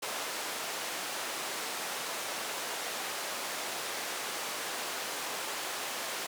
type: band-pass noise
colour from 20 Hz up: pink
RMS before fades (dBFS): -37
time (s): 0.02-6.27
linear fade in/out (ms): 10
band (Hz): 510 to 12000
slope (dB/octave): 12
effects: none